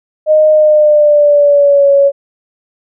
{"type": "tone with pitch glide", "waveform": "sine", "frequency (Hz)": [617, 559.3], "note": ["D#5", "C#5"], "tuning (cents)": [-15, 15], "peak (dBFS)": -4, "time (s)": [0.26, 2.12], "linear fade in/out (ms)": 50, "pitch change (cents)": -170, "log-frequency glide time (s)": [0.51, 1.91], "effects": []}